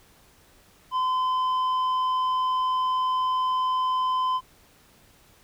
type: tone with tanh clipping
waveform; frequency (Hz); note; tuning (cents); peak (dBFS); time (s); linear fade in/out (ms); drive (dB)
triangle; 1023; C6; -39; -23; 0.91-4.41; 50; 10
effects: pink hiss -57 dBFS RMS until 5.43 s